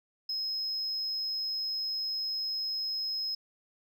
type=tone; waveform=sine; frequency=5130 Hz; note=E8; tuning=48 cents flat; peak=-29 dBFS; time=0.29-3.35 s; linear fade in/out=5 ms; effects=tanh soft clip ceiling -28 dBFS